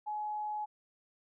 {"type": "tone", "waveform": "sine", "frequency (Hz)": 845, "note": "G#5", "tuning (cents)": 30, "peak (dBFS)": -34, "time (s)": [0.06, 0.66], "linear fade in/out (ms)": 20, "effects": []}